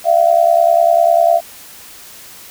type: tone with amplitude modulation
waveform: sine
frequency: 677 Hz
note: E5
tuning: 46 cents sharp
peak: -4 dBFS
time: 0.04-1.41 s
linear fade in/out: 50 ms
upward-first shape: sine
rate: 70 Hz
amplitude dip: 85%
effects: white hiss -37 dBFS RMS until 2.5 s